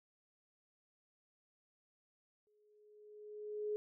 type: tone with exponential growth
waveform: sine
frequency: 421 Hz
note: G#4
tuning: 24 cents sharp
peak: -34 dBFS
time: 2.47-3.76 s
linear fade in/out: 0 ms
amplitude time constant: 280 ms
effects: none